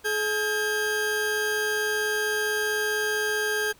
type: tone pair together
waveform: 40% pulse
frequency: 425.7 / 1607.2 Hz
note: G#4 / G6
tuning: +43 / +43 cents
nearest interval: octave + major seventh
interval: 2300 cents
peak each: -27 / -25 dBFS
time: 0.04-3.73 s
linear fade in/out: 20 ms
effects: pink hiss -56 dBFS RMS until 3.79 s